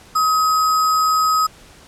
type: tone with sample-and-hold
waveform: sine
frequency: 1269 Hz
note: D#6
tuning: 34 cents sharp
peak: -13 dBFS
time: 0.15-1.47 s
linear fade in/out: 10 ms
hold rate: 6300 Hz
effects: pink hiss -45 dBFS RMS until 1.87 s + low-pass 10000 Hz 12 dB/octave